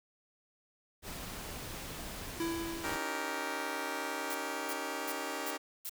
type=noise; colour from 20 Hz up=pink; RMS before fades=-43 dBFS; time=1.02-2.99 s; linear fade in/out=50 ms
type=tone with exponential decay; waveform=square; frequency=332.9 Hz; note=E4; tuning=17 cents sharp; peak=-32 dBFS; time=2.4-3.92 s; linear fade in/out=2 ms; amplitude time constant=330 ms
type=chord; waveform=10% pulse; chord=Eb dominant seventh; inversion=third; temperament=just; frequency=280 / 311.1 / 388.9 / 466.7 Hz; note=Db4 / Eb4 / G4 / Bb4; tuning=+18 / 0 / -14 / +2 cents; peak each=-33 dBFS; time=2.83-5.58 s; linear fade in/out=20 ms
type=noise bursts; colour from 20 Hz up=blue; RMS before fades=-40 dBFS; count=5; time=4.3-5.895 s; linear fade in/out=5 ms; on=47 ms; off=340 ms
effects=none